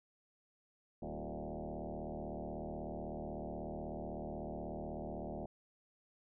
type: tone with frequency modulation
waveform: sine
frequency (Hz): 210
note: G#3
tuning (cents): +19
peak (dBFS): -40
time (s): 1.02-5.46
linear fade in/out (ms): 5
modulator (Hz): 76.2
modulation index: 6.9
effects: none